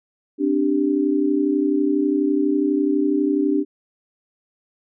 sine chord, C suspended second, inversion none, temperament equal, 261.6 / 293.7 / 392 Hz, C4 / D4 / G4, 0 / 0 / 0 cents, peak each -24 / -18 / -23 dBFS, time 0.38-3.65 s, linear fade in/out 50 ms, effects none

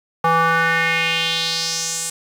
square tone with band-pass filter sweep, 165.1 Hz, E3, 3 cents sharp, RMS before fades -19 dBFS, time 0.24-2.1 s, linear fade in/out 5 ms, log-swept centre 990 to 8400 Hz, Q 3.1, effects 7-bit

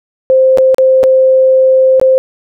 sine tone with dropouts, 523.3 Hz, C5, in tune, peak -4 dBFS, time 0.3-2.18 s, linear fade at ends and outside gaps 0 ms, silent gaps 0.574-0.584 / 0.745-0.783 / 1.032-1.038 / 1.998-2.014 s, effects none

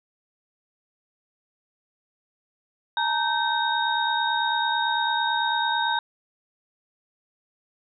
sine tone cluster, 863 / 932 / 1548 / 3727 Hz, A5 / A#5 / G6 / A#7, -34 / -1 / -22 / -1 cents, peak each -29 / -25 / -27 / -28 dBFS, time 2.97-5.99 s, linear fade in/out 2 ms, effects none

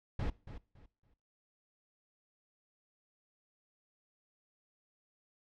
brown noise with echo, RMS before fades -34 dBFS, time 0.19-0.3 s, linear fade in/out 5 ms, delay 280 ms, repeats 3, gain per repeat -12 dB, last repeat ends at 1.14 s, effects noise-tail reverb RT60 0.4 s tail -21 dB re dry + low-pass 4000 Hz 12 dB/octave

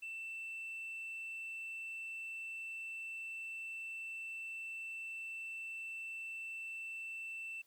sine tone, 2670 Hz, E7, 22 cents sharp, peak -40 dBFS, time 0.02-7.62 s, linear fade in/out 10 ms, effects tanh soft clip ceiling -40 dBFS + white hiss -72 dBFS RMS until 7.66 s

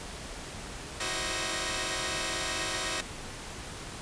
5% pulse tone cluster, 326.5 / 373.5 / 528 / 620 / 1876 Hz, E4 / F#4 / C5 / D#5 / A#6, -17 / +16 / +16 / -6 / +11 cents, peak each -26 dBFS, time 1-3.01 s, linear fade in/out 5 ms, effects pink hiss -41 dBFS RMS until 4.01 s + resampled to 22050 Hz

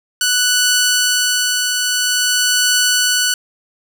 10% pulse tone with tremolo, 1483 Hz, F#6, 4 cents sharp, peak -3 dBFS, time 0.21-3.34 s, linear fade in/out 2 ms, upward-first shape triangle, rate 0.49 Hz, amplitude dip 40%, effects none

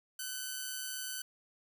5% pulse tone with amplitude modulation, 1512 Hz, F#6, 37 cents sharp, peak -25 dBFS, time 0.19-1.22 s, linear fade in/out 5 ms, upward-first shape sine, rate 139 Hz, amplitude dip 35%, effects none

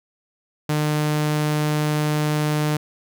sawtooth tone, 151 Hz, D3, 48 cents sharp, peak -15 dBFS, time 0.69-2.77 s, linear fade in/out 5 ms, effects none

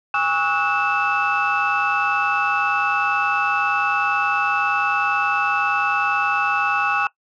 sine tone cluster, 817 / 1119 / 1288 / 1466 / 2636 Hz, G#5 / C#6 / E6 / F#6 / E7, -29 / +16 / -41 / -16 / -1 cents, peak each -23 dBFS, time 0.14-7.07 s, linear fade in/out 2 ms, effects noise-tail reverb RT60 0.1 s tail -20 dB re dry + tanh soft clip ceiling -10 dBFS

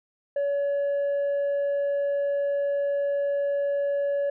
sine tone, 566 Hz, C#5, 36 cents sharp, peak -20 dBFS, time 0.36-4.3 s, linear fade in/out 5 ms, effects tanh soft clip ceiling -22 dBFS

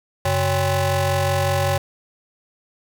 25% pulse ring-modulated tone, 233.1 Hz, A#3, in tune, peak -11 dBFS, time 0.25-1.78 s, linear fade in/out 5 ms, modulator 327 Hz, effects none

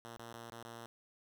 5% pulse tone with dropouts, 116.54 Hz, A#2, in tune, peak -36 dBFS, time 0.05-0.86 s, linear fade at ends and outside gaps 0 ms, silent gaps 0.17-0.195 / 0.328-0.341 / 0.501-0.522 / 0.627-0.65 s, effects none

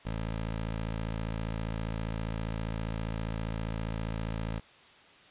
15% pulse tone, 55 Hz, A1, in tune, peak -26 dBFS, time 0.05-4.6 s, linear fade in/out 10 ms, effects white hiss -56 dBFS RMS until 5.3 s + resampled to 8000 Hz

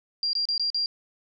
sine tone with dropouts, 4764 Hz, D8, 24 cents sharp, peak -23 dBFS, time 0.23-0.86 s, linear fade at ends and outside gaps 1 ms, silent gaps 0.332-0.352 / 0.454-0.487 / 0.579-0.596 / 0.702-0.745 s, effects none

